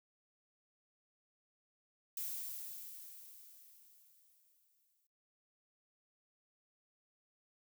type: noise with exponential decay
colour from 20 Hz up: violet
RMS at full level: -40 dBFS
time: 2.17-5.07 s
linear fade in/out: 2 ms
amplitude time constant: 630 ms
effects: noise-tail reverb RT60 0.3 s tail -23 dB re dry